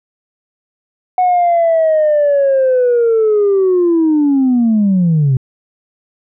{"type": "linear sweep", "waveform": "sine", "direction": "down", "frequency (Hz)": [737, 126.6], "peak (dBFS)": -7, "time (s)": [1.18, 5.37], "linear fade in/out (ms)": 2, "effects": ["tanh soft clip ceiling -6 dBFS"]}